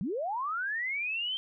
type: linear sweep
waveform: sine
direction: up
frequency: 155.6 to 3156 Hz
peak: -30 dBFS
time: 0.01-1.37 s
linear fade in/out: 0 ms
effects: none